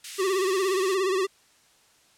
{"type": "high-pass noise", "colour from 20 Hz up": "white", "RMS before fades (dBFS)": -36, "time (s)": [0.04, 0.95], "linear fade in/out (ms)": 5, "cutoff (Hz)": 1800, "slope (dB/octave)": 24}
{"type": "tone with vibrato", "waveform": "square", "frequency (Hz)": 380, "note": "F#4", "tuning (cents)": 46, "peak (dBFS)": -23, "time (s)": [0.18, 1.27], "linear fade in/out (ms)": 20, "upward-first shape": "sine", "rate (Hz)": 17, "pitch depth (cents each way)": 79}
{"effects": ["white hiss -60 dBFS RMS until 2.17 s", "low-pass 9000 Hz 12 dB/octave"]}